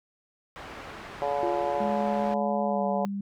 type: low-pass noise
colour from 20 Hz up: white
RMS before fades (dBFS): -42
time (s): 0.56-2.34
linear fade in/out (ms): 0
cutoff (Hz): 1600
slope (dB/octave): 12
type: harmonic tone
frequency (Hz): 142.6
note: C#3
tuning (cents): +49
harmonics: 3 / 4 / 5 / 6 / 7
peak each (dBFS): -35 / -29 / -30 / -33 / -37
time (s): 1.22-3.05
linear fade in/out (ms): 0
type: tone with exponential decay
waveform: sine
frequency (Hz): 350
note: F4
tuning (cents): +4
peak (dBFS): -27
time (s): 1.43-2.54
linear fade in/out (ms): 0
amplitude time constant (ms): 240
type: tone with pitch glide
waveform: sine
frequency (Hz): 209.1 to 199.2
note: G#3 to G3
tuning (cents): +12 to +28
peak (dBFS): -29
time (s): 1.8-3.21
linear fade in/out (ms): 5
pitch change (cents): -84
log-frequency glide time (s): 2.65-2.85
effects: none